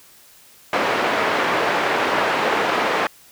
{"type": "band-pass noise", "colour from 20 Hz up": "pink", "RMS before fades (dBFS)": -20, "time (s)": [0.73, 3.07], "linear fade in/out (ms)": 2, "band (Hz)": [450, 2100], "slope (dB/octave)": 12, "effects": ["white hiss -49 dBFS RMS until 3.31 s"]}